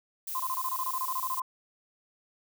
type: noise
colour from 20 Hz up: violet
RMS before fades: -36 dBFS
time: 0.27-1.4 s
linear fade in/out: 5 ms
type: tone bursts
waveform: sine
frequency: 1037 Hz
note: C6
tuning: 16 cents flat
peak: -29 dBFS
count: 15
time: 0.35-1.419 s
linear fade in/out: 2 ms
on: 47 ms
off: 26 ms
effects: none